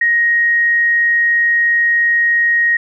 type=tone; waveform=sine; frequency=1877 Hz; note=A#6; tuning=11 cents sharp; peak=-10 dBFS; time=0.01-2.77 s; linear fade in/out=5 ms; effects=none